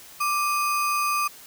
sine tone with sample-and-hold, 1177 Hz, D6, 3 cents sharp, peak -21 dBFS, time 0.2-1.28 s, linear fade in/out 10 ms, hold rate 3675 Hz, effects white hiss -46 dBFS RMS until 1.46 s

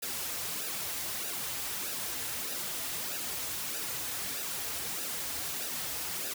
white noise with flanger, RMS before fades -36 dBFS, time 0.02-6.34 s, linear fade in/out 10 ms, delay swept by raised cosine 0.91 to 5.41 ms, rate 1.6 Hz, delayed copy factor -0.65, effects none

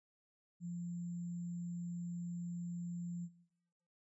sine tone with sample-and-hold, 173.2 Hz, F3, 14 cents flat, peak -40 dBFS, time 0.6-3.29 s, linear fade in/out 50 ms, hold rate 7350 Hz, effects noise-tail reverb RT60 0.9 s tail -19 dB re dry + resampled to 22050 Hz

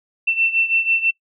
sine beating tone pair, 2685 / 2691.1 Hz, E7 / E7, +31 / +35 cents, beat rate 6.1 Hz, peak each -17 / -21 dBFS, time 0.27-1.11 s, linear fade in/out 10 ms, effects noise-tail reverb RT60 0.1 s tail -24 dB re dry

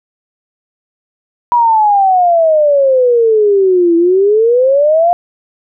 sine exponential two-way sweep, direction down then up, 976 to 332.4 to 712 Hz, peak -6 dBFS, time 1.52-5.13 s, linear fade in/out 0 ms, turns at 3.96 s, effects none

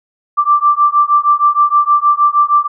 sine beating tone pair, 1172 / 1178.4 Hz, D6 / D6, -4 / +6 cents, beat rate 6.4 Hz, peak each -11 dBFS, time 0.37-2.68 s, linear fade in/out 20 ms, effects none

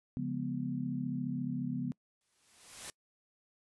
sine chord, C# dominant seventh, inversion none, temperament equal with one note detuned, 138.59 / 173.21 / 207.7 / 246.9 Hz, C#3 / E#3 / G#3 / B3, 0 / -14 / 0 / 0 cents, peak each -39 / -40 / -42 / -36 dBFS, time 0.17-1.92 s, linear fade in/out 0 ms
white noise with exponential growth, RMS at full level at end -41 dBFS, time 2.21-2.9 s, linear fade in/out 1 ms, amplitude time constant 150 ms
effects noise-tail reverb RT60 0.1 s tail -25 dB re dry + resampled to 24000 Hz

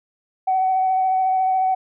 sine tone with vibrato, 754 Hz, F#5, 32 cents sharp, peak -15 dBFS, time 0.47-1.75 s, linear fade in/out 10 ms, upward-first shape triangle, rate 14 Hz, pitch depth 20 cents each way, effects tanh soft clip ceiling -11 dBFS

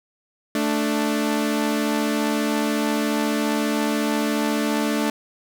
sawtooth tone pair together, 220 / 294.4 Hz, A3 / D4, 0 / +4 cents, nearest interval perfect fourth, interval 504 cents, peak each -19 dBFS, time 0.55-5.1 s, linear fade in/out 2 ms, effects none

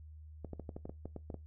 clicks, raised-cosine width 2 ms, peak -29 dBFS, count 11, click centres 0.447 / 0.533 / 0.597 / 0.692 / 0.765 / 0.855 / 0.895 / 1.056 / 1.163 / 1.302 / 1.343 s, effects noise-tail reverb RT60 0.2 s tail -20 dB re dry + added 77 Hz sine -49 dBFS peak until 1.46 s

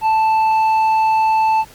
sine tone with tanh clipping, 880 Hz, A5, in tune, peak -13 dBFS, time 0.01-1.65 s, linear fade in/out 50 ms, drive 6 dB, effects pink hiss -43 dBFS RMS until 1.74 s + Opus 48 kbps

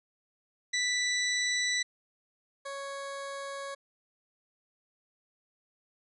20% pulse tone pair in turn, 1975.5 / 554.4 Hz, B6 / C#5, 0 / 0 cents, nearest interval octave + minor seventh, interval 2200 cents, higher first, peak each -22 / -32 dBFS, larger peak first, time 0.73-1.83 / 2.65-3.75 s, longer neither, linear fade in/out 10 ms, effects resampled to 24000 Hz

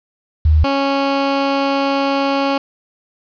sine / 15% pulse tone pair in turn, 77.5 / 276.2 Hz, D#2 / C#4, -6 / -6 cents, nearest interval octave + minor seventh, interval 2200 cents, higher second, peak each -8 dBFS, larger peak neither, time 0.45-0.64 / 0.64-2.58 s, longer second, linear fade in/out 5 ms, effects resampled to 11025 Hz + 7-bit

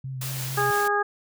sine tone with vibrato, 130.81 Hz, C3, in tune, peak -30 dBFS, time 0.04-0.71 s, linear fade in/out 5 ms, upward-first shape sine, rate 4.5 Hz, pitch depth 34 cents each way
white noise with tremolo, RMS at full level -33 dBFS, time 0.21-0.88 s, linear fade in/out 5 ms, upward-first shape triangle, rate 5.9 Hz, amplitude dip 25%
harmonic tone, 410.4 Hz, G#4, 21 cents flat, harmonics 1 / 2 / 3 / 4, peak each -26 / -26 / -26 / -26 dBFS, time 0.57-1.03 s, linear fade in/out 10 ms
effects none

